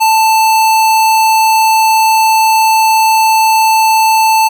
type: tone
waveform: square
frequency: 883 Hz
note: A5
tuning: 6 cents sharp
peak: -7 dBFS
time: 0-4.49 s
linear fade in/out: 20 ms
effects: none